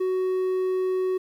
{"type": "tone", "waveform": "triangle", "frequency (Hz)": 372.2, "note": "F#4", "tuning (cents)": 10, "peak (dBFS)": -20, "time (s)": [0, 1.18], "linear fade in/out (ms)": 10, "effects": ["10-bit"]}